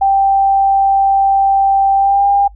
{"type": "tone with pitch glide", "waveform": "sine", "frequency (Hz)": [784, 800.9], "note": ["G5", "G5"], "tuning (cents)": [0, 37], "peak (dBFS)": -8, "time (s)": [0.01, 2.48], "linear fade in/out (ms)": 10, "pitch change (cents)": 37, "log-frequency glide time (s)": [1.95, 2.27], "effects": ["noise-tail reverb RT60 0.1 s tail -23 dB re dry", "added 50 Hz sine -35 dBFS peak until 2.55 s"]}